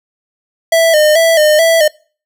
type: tone with vibrato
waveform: square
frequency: 633 Hz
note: D#5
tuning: 30 cents sharp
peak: -7 dBFS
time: 0.72-1.88 s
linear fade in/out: 5 ms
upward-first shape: square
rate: 2.3 Hz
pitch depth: 70 cents each way
effects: noise-tail reverb RT60 0.4 s tail -25 dB re dry